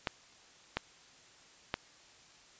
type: clicks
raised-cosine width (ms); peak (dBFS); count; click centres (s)
0.3; -15; 3; 0.072 / 0.77 / 1.741
effects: white hiss -59 dBFS RMS until 2.59 s + resampled to 16000 Hz